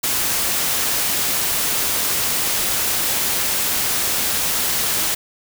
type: noise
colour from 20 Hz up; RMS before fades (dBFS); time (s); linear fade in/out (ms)
white; -20; 0.03-5.15; 10
effects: none